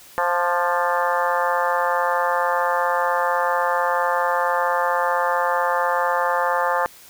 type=harmonic tone with a mistuned harmonic; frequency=175.6 Hz; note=F3; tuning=10 cents sharp; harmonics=3 / 4 / 5 / 6 / 7 / 8 / 9 / 10; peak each=-24 / -27 / -23 / -26 / -26 / -31 / -31 / -29 dBFS; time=0.18-6.86 s; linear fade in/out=0 ms; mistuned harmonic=7; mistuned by=-34 cents; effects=white hiss -46 dBFS RMS until 7.09 s